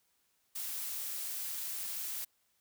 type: noise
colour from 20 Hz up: blue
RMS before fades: -39 dBFS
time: 0.55-2.25 s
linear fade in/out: 10 ms
effects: white hiss -75 dBFS RMS until 2.6 s